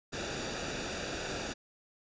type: noise with comb filter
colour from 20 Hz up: pink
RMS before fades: -37 dBFS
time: 0.12-1.54 s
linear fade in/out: 20 ms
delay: 0.95 ms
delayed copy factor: -0.6
effects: resampled to 16000 Hz